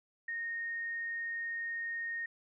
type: tone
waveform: sine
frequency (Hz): 1852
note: A#6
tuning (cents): -12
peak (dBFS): -35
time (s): 0.28-2.26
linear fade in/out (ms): 5
effects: none